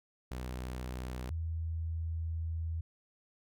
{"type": "tone pair in turn", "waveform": ["sawtooth", "sine"], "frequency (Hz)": [62.7, 81.76], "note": ["B1", "E2"], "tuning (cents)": [27, -14], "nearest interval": "perfect fourth", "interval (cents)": 459, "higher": "second", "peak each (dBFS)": [-34, -33], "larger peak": "second", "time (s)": [[0.31, 1.3], [1.3, 2.81]], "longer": "second", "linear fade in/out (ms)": 5, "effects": []}